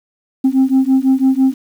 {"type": "beating tone pair", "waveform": "sine", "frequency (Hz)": [261.6, 267.6], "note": ["C4", "C4"], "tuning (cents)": [0, 39], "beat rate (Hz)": 6, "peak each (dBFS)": -11, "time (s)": [0.44, 1.54], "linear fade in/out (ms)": 10, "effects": ["tanh soft clip ceiling -6 dBFS", "7-bit"]}